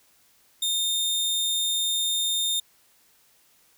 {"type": "tone", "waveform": "sawtooth", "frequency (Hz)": 3642, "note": "A#7", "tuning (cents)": -41, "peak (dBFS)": -20, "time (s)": [0.62, 2.6], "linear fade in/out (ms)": 5, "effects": ["white hiss -61 dBFS RMS until 3.77 s"]}